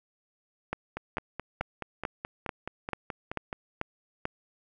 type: two click trains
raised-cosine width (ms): 0.5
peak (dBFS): -19 / -15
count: 13 / 9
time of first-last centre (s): 0.97-3.529 / 0.73-4.254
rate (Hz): 4.69 / 2.27
effects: none